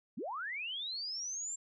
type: linear sweep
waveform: sine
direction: up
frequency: 160 to 7459 Hz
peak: -37 dBFS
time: 0.17-1.56 s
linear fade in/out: 10 ms
effects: none